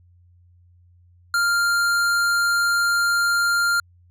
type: tone with hard clipping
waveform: sine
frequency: 1396.9 Hz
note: F6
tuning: in tune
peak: -19 dBFS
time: 1.34-3.8 s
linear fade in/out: 2 ms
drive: 15 dB
effects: added 88 Hz sine -51 dBFS peak until 4.1 s